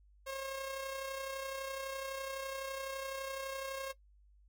sawtooth tone with amplitude modulation, 539 Hz, C#5, 49 cents flat, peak -33 dBFS, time 0.26-3.93 s, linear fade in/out 20 ms, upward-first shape sine, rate 31.9 Hz, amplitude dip 40%, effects noise-tail reverb RT60 0.1 s tail -17 dB re dry + added 50 Hz sine -61 dBFS peak until 4.48 s

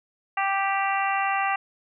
harmonic tone, 392 Hz, G4, in tune, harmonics 2 / 3 / 4 / 5 / 6 / 7, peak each -25 / -28 / -33 / -30 / -35 / -32 dBFS, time 0.37-1.56 s, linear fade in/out 5 ms, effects none

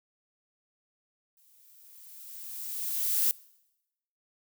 violet noise with exponential growth, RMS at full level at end -24 dBFS, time 1.37-3.31 s, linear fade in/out 1 ms, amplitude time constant 420 ms, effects noise-tail reverb RT60 0.9 s tail -23 dB re dry

